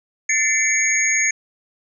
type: tone cluster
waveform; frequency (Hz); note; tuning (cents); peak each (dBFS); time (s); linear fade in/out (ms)
sine; 1774 / 2070 / 2271 / 6590; A6 / C7 / C#7 / G#8; +14 / -19 / +41 / -14; -24 / -21 / -23 / -19; 0.29-1.31; 5
effects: none